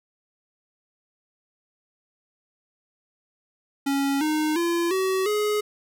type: tone with pitch steps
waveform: square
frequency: 277.2 / 307.6 / 341.3 / 378.7 / 420.2 Hz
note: C#4 / D#4 / F4 / F#4 / G#4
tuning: 0 / -20 / -40 / +40 / +20 cents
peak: -22 dBFS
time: 3.86-5.61 s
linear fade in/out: 10 ms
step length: 350 ms
effects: none